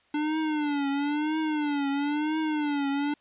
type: tone with vibrato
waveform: square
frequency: 295.8 Hz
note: D4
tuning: 13 cents sharp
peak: -26 dBFS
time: 0.14-3.14 s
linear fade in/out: 5 ms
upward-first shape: triangle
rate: 1 Hz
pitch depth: 120 cents each way
effects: white hiss -64 dBFS RMS until 3.2 s + resampled to 8000 Hz